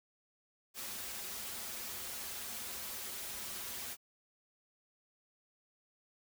white noise with comb filter, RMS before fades -43 dBFS, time 0.74-3.97 s, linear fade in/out 50 ms, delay 6.6 ms, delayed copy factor -0.95, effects none

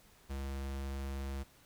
square tone, 68.2 Hz, C#2, 28 cents flat, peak -38 dBFS, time 0.29-1.44 s, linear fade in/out 20 ms, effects pink hiss -63 dBFS RMS until 1.65 s

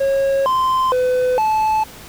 triangle tone with pitch steps, 546 / 1038 / 504 / 869 Hz, C#5 / C6 / B4 / A5, -26 / -14 / +35 / -22 cents, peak -12 dBFS, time 0-1.84 s, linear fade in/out 10 ms, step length 460 ms, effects pink hiss -38 dBFS RMS until 2.08 s

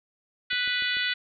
harmonic tone, 493.9 Hz, B4, in tune, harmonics 3 / 4 / 5 / 6 / 7 / 8 / 9, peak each -30 / -30 / -34 / -33 / -32 / -35 / -39 dBFS, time 0.5-1.14 s, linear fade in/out 10 ms
click train, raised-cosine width 2 ms, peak -34 dBFS, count 4, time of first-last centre 0.53-0.969 s, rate 6.83 Hz
effects none

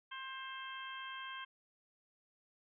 harmonic tone, 529 Hz, C5, 19 cents sharp, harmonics 2 / 3 / 4 / 5 / 6, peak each -47 / -48 / -54 / -54 / -50 dBFS, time 0.11-1.45 s, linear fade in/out 10 ms, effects none

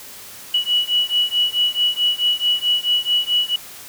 sine beating tone pair, 2934 / 2938.6 Hz, F#7 / F#7, -15 / -13 cents, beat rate 4.6 Hz, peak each -19 dBFS, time 0.54-3.56 s, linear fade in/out 5 ms, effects white hiss -38 dBFS RMS until 3.88 s

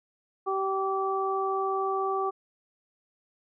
harmonic tone, 386.3 Hz, G4, 25 cents flat, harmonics 1 / 2 / 3, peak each -29 / -31 / -30 dBFS, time 0.46-2.31 s, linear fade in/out 20 ms, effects none

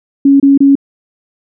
sine tone bursts, 277.2 Hz, C#4, in tune, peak -3 dBFS, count 3, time 0.25-0.754 s, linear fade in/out 5 ms, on 150 ms, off 27 ms, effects none

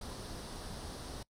pink noise with comb filter, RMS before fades -44 dBFS, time 0.01-1.23 s, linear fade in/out 5 ms, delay 0.21 ms, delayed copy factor +0.55, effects noise-tail reverb RT60 0.1 s tail -22 dB re dry + low-pass 10000 Hz 12 dB/octave

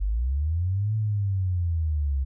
sine linear two-way sweep, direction up then down, 45.81 to 110 to 65.6 Hz, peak -22 dBFS, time 0-2.25 s, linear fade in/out 20 ms, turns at 0.95 s, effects none

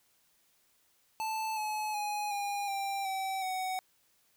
square tone with pitch steps, 878 / 855 / 832.6 / 810.7 / 789.5 / 768.8 / 748.6 Hz, A5 / A5 / G#5 / G#5 / G5 / G5 / F#5, -4 / -50 / +4 / -42 / +12 / -34 / +20 cents, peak -33 dBFS, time 1.2-3.79 s, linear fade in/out 0 ms, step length 370 ms, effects white hiss -70 dBFS RMS until 4.36 s

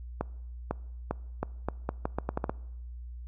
accelerating click train, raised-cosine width 1 ms, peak -15 dBFS, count 12, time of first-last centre 0.21-2.495 s, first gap 500 ms, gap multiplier 0.8, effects noise-tail reverb RT60 0.9 s tail -23 dB re dry + added 60 Hz sine -39 dBFS peak until 3.27 s

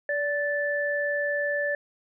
sine tone pair together, 578.9 / 1754 Hz, D5 / A6, -25 / -6 cents, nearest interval octave + perfect fifth, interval 1919 cents, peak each -27 dBFS, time 0.09-1.75 s, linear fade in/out 2 ms, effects none

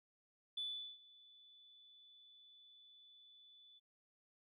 sine tone with ADSR envelope, 3478 Hz, A7, 21 cents flat, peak -38 dBFS, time 0.57-3.8 s, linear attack 7 ms, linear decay 400 ms, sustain -23 dB, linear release 25 ms, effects tanh soft clip ceiling -34 dBFS

